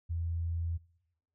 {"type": "tone", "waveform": "sine", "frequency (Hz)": 83.9, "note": "E2", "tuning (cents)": 31, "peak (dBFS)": -31, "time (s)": [0.09, 0.78], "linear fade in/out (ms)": 20, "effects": ["noise-tail reverb RT60 0.9 s tail -23 dB re dry"]}